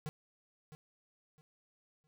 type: tone with echo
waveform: square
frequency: 153 Hz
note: D#3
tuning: 29 cents flat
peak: -38 dBFS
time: 0.06-0.09 s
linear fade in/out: 0 ms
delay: 660 ms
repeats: 3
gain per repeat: -12 dB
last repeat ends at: 2.07 s
effects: none

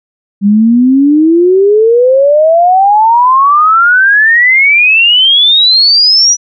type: exponential sweep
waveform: sine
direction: up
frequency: 196.9 to 5920 Hz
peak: -3 dBFS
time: 0.41-6.37 s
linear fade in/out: 50 ms
effects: none

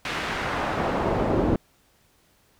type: noise with band-pass filter sweep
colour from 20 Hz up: brown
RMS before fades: -25 dBFS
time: 0.05-1.56 s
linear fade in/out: 2 ms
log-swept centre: 2600 to 380 Hz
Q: 0.89
effects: pink hiss -62 dBFS RMS until 2.59 s

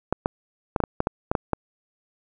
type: clicks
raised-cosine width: 1 ms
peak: -7 dBFS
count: 10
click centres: 0.126 / 0.259 / 0.762 / 0.803 / 0.838 / 1.004 / 1.071 / 1.315 / 1.352 / 1.533 s
effects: none

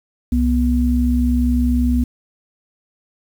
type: tone pair together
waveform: sine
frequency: 65.3 / 244.1 Hz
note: C2 / B3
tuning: -3 / -20 cents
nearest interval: octave + major seventh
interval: 2283 cents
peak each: -16 dBFS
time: 0.32-2.04 s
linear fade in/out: 5 ms
effects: 7-bit

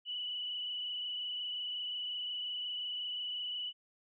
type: tone with frequency modulation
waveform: sine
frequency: 2960 Hz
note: F#7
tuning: in tune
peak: -36 dBFS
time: 0.05-3.73 s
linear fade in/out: 50 ms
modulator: 25.6 Hz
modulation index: 2.2
effects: none

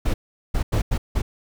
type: noise bursts at uneven times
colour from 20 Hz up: brown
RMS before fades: -20 dBFS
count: 5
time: 0.05-0.14 / 0.54-0.63 / 0.72-0.82 / 0.91-0.98 / 1.15-1.22 s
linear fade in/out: 10 ms
effects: none

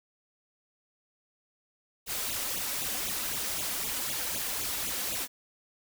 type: noise with flanger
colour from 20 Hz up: white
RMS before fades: -33 dBFS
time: 2.06-5.28 s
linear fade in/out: 50 ms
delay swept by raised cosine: 0.28 to 4.08 ms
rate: 3.9 Hz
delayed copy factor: +1
effects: none

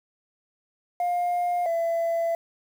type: tone pair in turn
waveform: sine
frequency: 707 / 670.1 Hz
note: F5 / E5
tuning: +21 / +28 cents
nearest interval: minor second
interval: 93 cents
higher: first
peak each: -20 dBFS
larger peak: neither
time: 1-1.66 / 1.66-2.35 s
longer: second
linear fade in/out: 2 ms
effects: tanh soft clip ceiling -21 dBFS + 8-bit

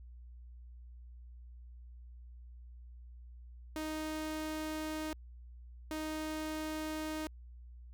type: tone bursts at uneven times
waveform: sawtooth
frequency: 311.1 Hz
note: D#4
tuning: in tune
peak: -33 dBFS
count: 2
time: 3.76-5.13 / 5.91-7.27 s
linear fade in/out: 0 ms
effects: added 60 Hz sine -49 dBFS peak until 7.93 s

